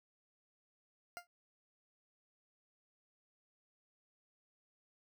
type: tone with exponential decay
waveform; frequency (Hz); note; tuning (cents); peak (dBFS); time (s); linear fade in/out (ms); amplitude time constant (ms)
20% pulse; 700; F5; +4; -35; 1.17-1.27; 0; 20
effects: none